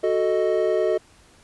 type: chord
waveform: triangle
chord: D# diminished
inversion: first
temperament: equal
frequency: 370 / 440 / 622.3 Hz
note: F#4 / A4 / D#5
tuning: 0 / 0 / 0 cents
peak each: -21 dBFS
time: 0.03-0.98 s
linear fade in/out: 10 ms
effects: pink hiss -54 dBFS RMS until 1.43 s + resampled to 24000 Hz